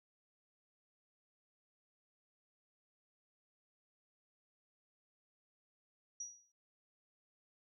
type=tone with exponential decay; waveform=sine; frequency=5790 Hz; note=F#8; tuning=38 cents flat; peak=-39 dBFS; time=6.2-6.52 s; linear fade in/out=5 ms; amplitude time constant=68 ms; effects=none